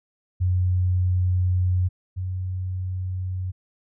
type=tone pair in turn; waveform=sine; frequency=91 / 92.32 Hz; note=F#2 / F#2; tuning=-28 / -3 cents; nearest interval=unison; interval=25 cents; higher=second; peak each=-18 / -25 dBFS; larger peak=first; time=0.4-1.89 / 2.16-3.52 s; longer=first; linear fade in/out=20 ms; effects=none